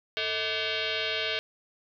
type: tone with frequency modulation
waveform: sine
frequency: 443.3 Hz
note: A4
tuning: 13 cents sharp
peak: -27 dBFS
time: 0.17-1.39 s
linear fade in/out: 0 ms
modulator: 541 Hz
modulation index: 6.9
effects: none